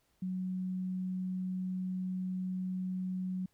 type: tone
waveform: sine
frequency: 185 Hz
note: F#3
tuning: in tune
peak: -33 dBFS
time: 0.22-3.46 s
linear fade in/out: 5 ms
effects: pink hiss -74 dBFS RMS until 3.53 s